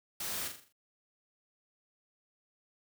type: noise with echo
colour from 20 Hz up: white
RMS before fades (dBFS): -38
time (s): 0.2-0.48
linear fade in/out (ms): 5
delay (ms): 41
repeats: 6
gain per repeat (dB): -6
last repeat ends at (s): 0.726
effects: none